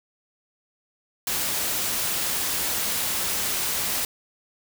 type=noise; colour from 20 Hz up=white; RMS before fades=-26 dBFS; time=1.27-4.05 s; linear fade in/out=2 ms; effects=none